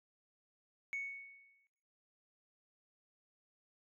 sine tone with exponential decay, 2219 Hz, C#7, 1 cent sharp, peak -34 dBFS, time 0.93-1.67 s, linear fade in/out 0 ms, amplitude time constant 160 ms, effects noise-tail reverb RT60 1.0 s tail -22 dB re dry + tanh soft clip ceiling -34 dBFS

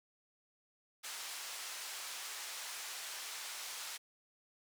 white band-pass noise, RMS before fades -45 dBFS, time 1.03-3.98 s, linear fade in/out 20 ms, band 770 to 8100 Hz, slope 12 dB/octave, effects none

